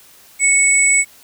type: tone pair together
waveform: sine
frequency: 2214 / 7906 Hz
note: C#7 / B8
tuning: -3 / +1 cents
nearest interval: octave + minor seventh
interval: 2204 cents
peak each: -13 dBFS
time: 0.39-1.05 s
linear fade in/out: 50 ms
effects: white hiss -46 dBFS RMS until 1.23 s